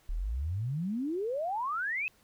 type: exponential sweep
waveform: sine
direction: up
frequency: 35.3 to 2637 Hz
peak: -30 dBFS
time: 0.09-2.08 s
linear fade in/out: 0 ms
effects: pink hiss -65 dBFS RMS until 2.23 s